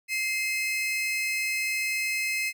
40% pulse tone pair together, 2093 / 2564 Hz, C7 / E7, 0 / -49 cents, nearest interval major third, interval 351 cents, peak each -28 dBFS, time 0.08-2.53 s, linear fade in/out 50 ms, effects none

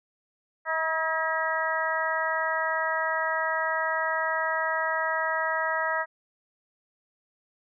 harmonic tone with a mistuned harmonic, 319.8 Hz, D#4, 48 cents sharp, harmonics 2 / 3 / 4 / 5 / 6, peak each -31 / -31 / -31 / -31 / -31 dBFS, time 0.65-6.06 s, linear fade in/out 50 ms, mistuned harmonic 5, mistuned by +25 cents, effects none

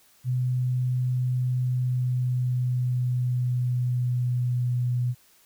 sine tone with pitch glide, 126 to 123.19 Hz, B2 to B2, +35 to -4 cents, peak -22 dBFS, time 0.24-5.15 s, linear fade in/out 50 ms, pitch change -39 cents, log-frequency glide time 1.64-4.69 s, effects white hiss -59 dBFS RMS until 5.45 s

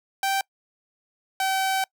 sawtooth tone pair in turn, 780 / 767.5 Hz, G5 / G5, -9 / -37 cents, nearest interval unison, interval 28 cents, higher first, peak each -18 dBFS, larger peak neither, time 0.23-0.41 / 1.4-1.84 s, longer second, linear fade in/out 2 ms, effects noise-tail reverb RT60 0.1 s tail -26 dB re dry

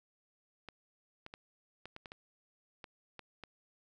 clicks, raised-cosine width 0.3 ms, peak -30 dBFS, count 10, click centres 0.687 / 1.264 / 1.339 / 1.856 / 1.964 / 2.058 / 2.119 / 2.842 / 3.193 / 3.437 s, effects none

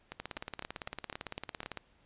two click trains, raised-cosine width 0.3 ms, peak -24 / -22 dBFS, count 7 / 29, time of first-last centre 0.12-1.631 / 0.2-1.773 s, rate 3.97 / 17.8 Hz, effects pink hiss -67 dBFS RMS until 2.05 s + resampled to 8000 Hz

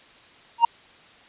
triangle tone with exponential growth, 932.3 Hz, A#5, in tune, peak -6 dBFS, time 0.58-0.65 s, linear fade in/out 5 ms, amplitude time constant 15 ms, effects white hiss -51 dBFS RMS until 1.28 s + resampled to 8000 Hz

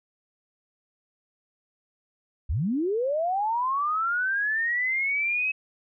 sine linear sweep, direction up, 52.1 to 2574 Hz, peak -23 dBFS, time 2.49-5.52 s, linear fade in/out 10 ms, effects none

